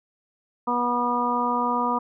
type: harmonic tone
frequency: 243 Hz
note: B3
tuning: 28 cents flat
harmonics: 1 / 2 / 3 / 4 / 5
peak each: -28 / -31 / -31 / -24 / -27 dBFS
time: 0.67-1.99 s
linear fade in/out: 10 ms
effects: none